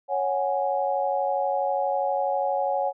sine chord, C# suspended fourth, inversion none, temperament just, 554.4 / 739.2 / 831.5 Hz, C#5 / F#5 / G#5, 0 / -2 / +2 cents, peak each -26 / -27 / -27 dBFS, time 0.08-2.93 s, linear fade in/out 50 ms, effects none

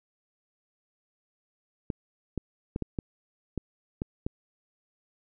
clicks, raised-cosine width 3 ms, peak -17 dBFS, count 8, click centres 1.902 / 2.377 / 2.761 / 2.823 / 2.988 / 3.577 / 4.019 / 4.265 s, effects none

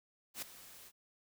white noise with ADSR envelope, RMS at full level -40 dBFS, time 0.34-0.92 s, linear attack 83 ms, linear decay 5 ms, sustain -15 dB, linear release 52 ms, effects none

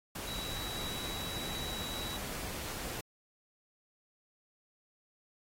sine tone in noise, 3898 Hz, B7, 23 cents flat, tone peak -41 dBFS, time 0.27-2.17 s, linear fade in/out 5 ms, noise pink, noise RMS -41 dBFS, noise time 0.15-3.01 s, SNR -3 dB, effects AAC 48 kbps

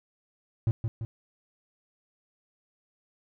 triangle tone with echo, 113.4 Hz, A#2, 47 cents flat, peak -19 dBFS, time 0.67-0.71 s, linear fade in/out 0 ms, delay 170 ms, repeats 2, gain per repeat -5 dB, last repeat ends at 1.05 s, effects none

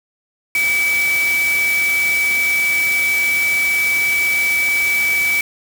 sine tone in noise, 2294 Hz, D7, 41 cents flat, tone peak -14 dBFS, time 0.55-5.41 s, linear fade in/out 2 ms, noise white, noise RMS -26 dBFS, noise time 0.55-5.41 s, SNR +9 dB, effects none

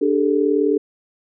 sine chord, D suspended fourth, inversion none, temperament equal with one note detuned, 293.7 / 400.5 / 440 Hz, D4 / G4 / A4, 0 / +37 / 0 cents, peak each -19 dBFS, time 0.01-0.78 s, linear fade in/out 10 ms, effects none

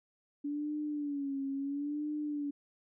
sine tone with vibrato, 286.3 Hz, D4, 44 cents flat, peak -33 dBFS, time 0.44-2.51 s, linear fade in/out 10 ms, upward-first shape sine, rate 0.74 Hz, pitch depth 82 cents each way, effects none

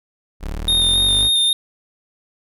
30% pulse linear sweep, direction up, 34.23 to 51.91 Hz, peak -21 dBFS, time 0.4-1.3 s, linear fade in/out 50 ms
square tone with vibrato, 3663 Hz, A#7, 31 cents flat, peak -14 dBFS, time 0.68-1.53 s, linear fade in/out 2 ms, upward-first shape square, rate 3.7 Hz, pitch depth 14 cents each way
effects none

